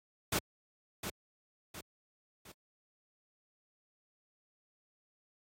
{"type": "noise with echo", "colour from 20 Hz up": "pink", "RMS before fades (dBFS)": -32, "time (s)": [0.32, 0.39], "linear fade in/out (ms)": 5, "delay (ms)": 710, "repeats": 3, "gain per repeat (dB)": -7, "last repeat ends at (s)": 2.52, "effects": ["high-pass 80 Hz 12 dB/octave", "AAC 48 kbps"]}